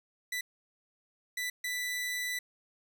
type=tone bursts at uneven times; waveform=sawtooth; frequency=1981 Hz; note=B6; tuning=5 cents sharp; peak=-29 dBFS; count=3; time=0.32-0.41 / 1.37-1.5 / 1.64-2.39 s; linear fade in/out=5 ms; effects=none